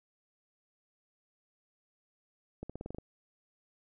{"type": "accelerating click train", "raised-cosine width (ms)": 2, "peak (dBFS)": -27, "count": 8, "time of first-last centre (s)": [2.63, 2.984], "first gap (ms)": 66, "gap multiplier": 0.91, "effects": []}